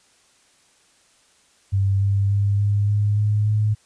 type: tone with pitch steps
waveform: sine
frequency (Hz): 98 / 99.37 / 100.76 / 102.16 / 103.59 / 105.03 / 106.5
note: G2 / G2 / G2 / G#2 / G#2 / G#2 / G#2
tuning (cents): 0 / +24 / +48 / -28 / -4 / +20 / +44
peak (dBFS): -16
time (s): 1.72-3.75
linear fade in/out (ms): 20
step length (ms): 290
effects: white hiss -58 dBFS RMS until 3.85 s + resampled to 22050 Hz